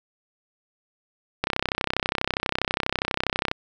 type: click train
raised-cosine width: 0.3 ms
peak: -6 dBFS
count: 68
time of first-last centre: 1.44-3.514 s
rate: 32.3 Hz
effects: none